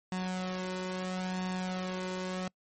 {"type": "tone with flanger", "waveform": "sawtooth", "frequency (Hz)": 184.5, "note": "F#3", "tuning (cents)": -5, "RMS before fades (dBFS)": -35, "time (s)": [0.12, 2.48], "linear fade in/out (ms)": 2, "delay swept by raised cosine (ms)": [1.1, 2.04], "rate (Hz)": 0.75, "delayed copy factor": 0.6, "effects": ["noise-tail reverb RT60 0.1 s tail -26 dB re dry", "MP3 32 kbps"]}